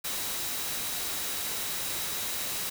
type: tone in noise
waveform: sine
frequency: 3879 Hz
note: B7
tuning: 32 cents flat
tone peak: -43 dBFS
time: 0.04-2.7 s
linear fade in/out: 10 ms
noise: white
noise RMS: -33 dBFS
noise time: 0.04-2.7 s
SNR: -13 dB
effects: none